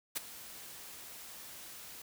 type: noise with ADSR envelope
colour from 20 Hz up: white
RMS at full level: -33 dBFS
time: 0.15-2.02 s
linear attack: 20 ms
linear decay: 15 ms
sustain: -16 dB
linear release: 3 ms
effects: none